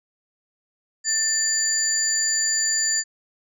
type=tone cluster; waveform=sine; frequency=1780 / 4724 / 7070 Hz; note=A6 / D8 / A8; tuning=+20 / +9 / +7 cents; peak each=-27 / -25 / -20 dBFS; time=1.04-3.04 s; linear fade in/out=50 ms; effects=tanh soft clip ceiling -13 dBFS